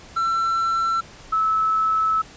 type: tone pair in turn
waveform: triangle / sine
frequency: 1345 / 1302.9 Hz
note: E6 / E6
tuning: +34 / -21 cents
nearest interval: minor second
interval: 55 cents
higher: first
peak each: -17 dBFS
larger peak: neither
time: 0.16-1.01 / 1.32-2.22 s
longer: second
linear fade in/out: 10 ms
effects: pink hiss -44 dBFS RMS until 2.36 s + resampled to 16000 Hz